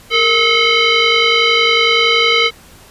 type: tone with frequency modulation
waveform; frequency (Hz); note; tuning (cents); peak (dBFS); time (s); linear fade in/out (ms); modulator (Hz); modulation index
sine; 462.4; A#4; -14; -9; 0.1-2.51; 50; 874; 4
effects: pink hiss -42 dBFS RMS until 2.9 s + resampled to 32000 Hz